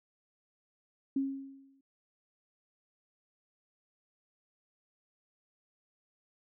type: tone with exponential decay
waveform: sine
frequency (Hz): 271.9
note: C#4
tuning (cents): -33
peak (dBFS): -26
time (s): 1.16-1.81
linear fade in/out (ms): 5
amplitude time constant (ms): 140
effects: none